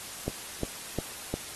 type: click train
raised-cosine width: 2 ms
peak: -16 dBFS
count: 4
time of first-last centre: 0.28-1.34 s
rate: 2.83 Hz
effects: white hiss -41 dBFS RMS until 1.55 s + AAC 32 kbps